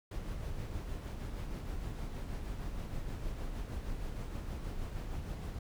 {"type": "noise with tremolo", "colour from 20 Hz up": "brown", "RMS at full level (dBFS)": -38, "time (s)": [0.11, 5.59], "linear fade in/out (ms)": 5, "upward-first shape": "sine", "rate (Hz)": 6.4, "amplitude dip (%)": 35, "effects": []}